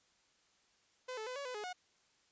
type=tone with pitch steps; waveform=sawtooth; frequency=508 / 436.4 / 505 / 563 / 503 / 419.9 / 728 Hz; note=B4 / A4 / B4 / C#5 / B4 / G#4 / F#5; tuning=+49 / -14 / +39 / +27 / +32 / +19 / -28 cents; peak=-37 dBFS; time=1.08-1.731 s; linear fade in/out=10 ms; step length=93 ms; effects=white hiss -72 dBFS RMS until 2.31 s + resampled to 16000 Hz